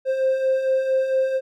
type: beating tone pair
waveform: triangle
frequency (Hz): 523.3 / 527.7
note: C5 / C5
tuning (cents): 0 / +15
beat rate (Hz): 4.4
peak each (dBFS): -24 / -16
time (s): 0.05-1.41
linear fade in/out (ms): 50
effects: tanh soft clip ceiling -11 dBFS